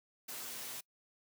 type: noise with comb filter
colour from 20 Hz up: white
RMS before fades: -44 dBFS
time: 0.28-0.81 s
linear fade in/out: 10 ms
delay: 7.8 ms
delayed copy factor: +0.75
effects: noise-tail reverb RT60 0.1 s tail -25 dB re dry + high-pass 150 Hz 12 dB/octave